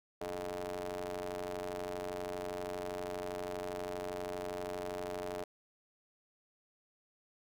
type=ring-modulated tone; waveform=sawtooth; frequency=92.5 Hz; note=F#2; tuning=in tune; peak=-31 dBFS; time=0.21-5.44 s; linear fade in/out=5 ms; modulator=521 Hz; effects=none